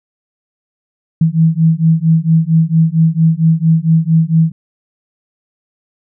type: beating tone pair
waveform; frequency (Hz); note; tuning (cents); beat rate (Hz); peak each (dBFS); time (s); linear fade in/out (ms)
sine; 160 / 164.4; D#3 / E3; +49 / -4; 4.4; -11; 1.21-4.52; 5
effects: none